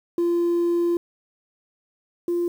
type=tone pair in turn; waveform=sine; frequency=344.1 / 346.7 Hz; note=F4 / F4; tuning=-26 / -13 cents; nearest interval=unison; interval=13 cents; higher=second; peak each=-16 / -19 dBFS; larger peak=first; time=0.18-0.97 / 2.28-2.48 s; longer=first; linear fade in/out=2 ms; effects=tanh soft clip ceiling -17 dBFS + 8-bit